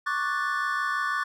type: chord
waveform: triangle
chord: D major seventh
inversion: third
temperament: equal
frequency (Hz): 1108.7 / 1174.7 / 1480 / 1760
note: C#6 / D6 / F#6 / A6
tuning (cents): 0 / 0 / 0 / 0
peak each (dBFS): -29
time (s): 0.06-1.24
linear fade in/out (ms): 10
effects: none